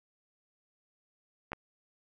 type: clicks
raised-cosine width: 0.5 ms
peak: -22 dBFS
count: 2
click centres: 1.519 / 1.532 s
effects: none